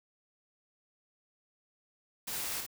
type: noise with echo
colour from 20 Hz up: white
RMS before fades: -38 dBFS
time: 2.27-2.61 s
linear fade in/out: 10 ms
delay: 55 ms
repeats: 1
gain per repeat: -3 dB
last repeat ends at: 2.665 s
effects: none